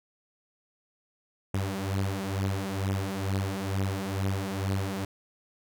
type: beating tone pair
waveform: sawtooth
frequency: 96 / 98.2 Hz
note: G2 / G2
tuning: -36 / +4 cents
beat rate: 2.2 Hz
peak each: -27 dBFS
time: 1.54-5.05 s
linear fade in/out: 5 ms
effects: none